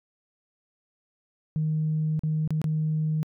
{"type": "tone with dropouts", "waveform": "sine", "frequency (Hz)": 155.56, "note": "D#3", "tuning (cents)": 0, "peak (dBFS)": -22, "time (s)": [1.56, 3.23], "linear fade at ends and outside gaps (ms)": 0, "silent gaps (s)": [[2.193, 2.235], [2.476, 2.506], [2.616, 2.642]], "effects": ["tanh soft clip ceiling -18 dBFS"]}